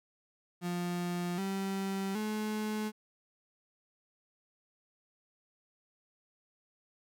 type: tone with pitch steps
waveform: 35% pulse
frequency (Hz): 175.9 / 194.05 / 214.1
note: F3 / G3 / A3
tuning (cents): +13 / -17 / -47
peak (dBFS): -31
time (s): 0.61-2.92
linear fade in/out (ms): 50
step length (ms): 770
effects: none